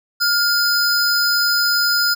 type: tone pair together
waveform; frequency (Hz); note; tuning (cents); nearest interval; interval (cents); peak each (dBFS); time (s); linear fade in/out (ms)
square; 1409 / 5021; F6 / D#8; +15 / +15; octave + minor seventh; 2200; -18; 0.2-2.15; 20
effects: none